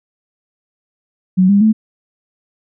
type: tone with pitch steps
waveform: sine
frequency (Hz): 185.5 / 201.1 / 218.1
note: F#3 / G3 / A3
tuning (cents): +5 / +44 / -15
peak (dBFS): -7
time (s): 1.37-1.73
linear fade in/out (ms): 20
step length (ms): 120
effects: none